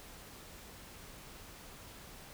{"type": "silence", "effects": ["pink hiss -52 dBFS RMS until 2.33 s"]}